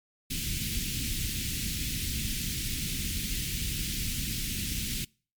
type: band-stop noise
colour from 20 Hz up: pink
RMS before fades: -32 dBFS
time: 0.3-5.05 s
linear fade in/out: 10 ms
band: 260 to 2400 Hz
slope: 24 dB/octave
effects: noise-tail reverb RT60 0.4 s tail -26 dB re dry + MP3 96 kbps